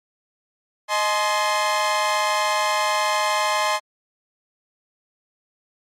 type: chord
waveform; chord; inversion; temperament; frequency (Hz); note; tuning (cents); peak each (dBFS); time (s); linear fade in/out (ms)
sawtooth; Ab major; second; equal with one note detuned; 622.3 / 849.5 / 1046.5; Eb5 / Ab5 / C6; 0 / +39 / 0; -21 / -20 / -18; 0.88-3.8; 50
effects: low-pass 9000 Hz 12 dB/octave + MP3 64 kbps